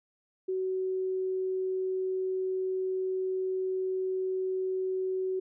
sine tone, 375.2 Hz, F#4, 24 cents sharp, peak -28 dBFS, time 0.48-5.4 s, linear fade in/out 10 ms, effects none

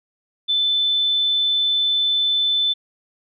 sine tone, 3520 Hz, A7, in tune, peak -16 dBFS, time 0.48-2.74 s, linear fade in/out 20 ms, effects none

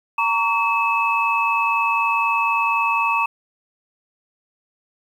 sine tone cluster, 921 / 1131 / 2600 Hz, A#5 / C#6 / E7, -21 / +34 / -24 cents, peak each -21 dBFS, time 0.18-3.26 s, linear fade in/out 5 ms, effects 8-bit

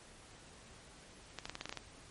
clicks, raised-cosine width 0.2 ms, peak -23 dBFS, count 9, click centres 1.387 / 1.455 / 1.496 / 1.554 / 1.611 / 1.656 / 1.694 / 1.726 / 1.773 s, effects pink hiss -57 dBFS RMS until 2.1 s + MP3 48 kbps

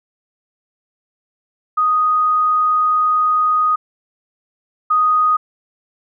sine tone pair in turn, 1244.5 / 1244.5 Hz, D#6 / D#6, 0 / 0 cents, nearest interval unison, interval 0 cents, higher neither, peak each -12 / -11 dBFS, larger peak second, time 1.77-3.76 / 4.9-5.37 s, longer first, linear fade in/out 10 ms, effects none

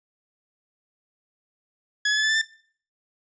sawtooth tone with pitch steps, 1687 / 1705.6 / 1724.4 / 1743.5 / 1762.7 / 1782.2 Hz, G#6 / G#6 / A6 / A6 / A6 / A6, +27 / +46 / -35 / -16 / +3 / +22 cents, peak -16 dBFS, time 2.05-2.416 s, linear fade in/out 5 ms, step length 61 ms, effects noise-tail reverb RT60 0.5 s tail -20 dB re dry + resampled to 16000 Hz

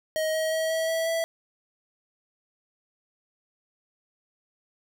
square tone with pitch steps, 629 / 634.8 / 640.7 / 646.7 / 652.7 / 658.7 Hz, D#5 / D#5 / E5 / E5 / E5 / E5, +19 / +35 / -49 / -33 / -17 / -1 cents, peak -25 dBFS, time 0.16-1.24 s, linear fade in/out 0 ms, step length 180 ms, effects none

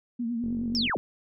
sine tone with vibrato, 234.7 Hz, A#3, 12 cents sharp, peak -27 dBFS, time 0.19-0.87 s, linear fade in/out 10 ms, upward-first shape triangle, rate 9.5 Hz, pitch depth 76 cents each way
click train, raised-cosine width 3 ms, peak -28 dBFS, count 22, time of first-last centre 0.44-0.897 s, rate 46 Hz
sine linear sweep, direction down, 5600 to 93.1 Hz, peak -25 dBFS, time 0.75-0.97 s, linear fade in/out 0 ms
effects none

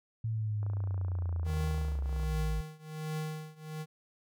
sine linear sweep, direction down, 113.3 to 53.3 Hz, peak -30 dBFS, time 0.24-2.61 s, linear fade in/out 5 ms
click train, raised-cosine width 1 ms, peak -34 dBFS, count 47, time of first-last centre 0.63-2.233 s, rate 28.7 Hz
square tone with tremolo, 155.56 Hz, D#3, in tune, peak -33 dBFS, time 1.44-3.86 s, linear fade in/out 50 ms, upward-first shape triangle, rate 1.3 Hz, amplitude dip 95%
effects none

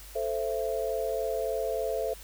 sine chord, A minor, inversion none, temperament equal with one note detuned, 440 / 523.3 / 667.3 Hz, A4 / C5 / E5, 0 / 0 / +21 cents, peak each -32 dBFS, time 0.15-2.14 s, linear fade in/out 10 ms, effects added 50 Hz sine -47 dBFS peak until 2.23 s + white hiss -49 dBFS RMS until 2.23 s

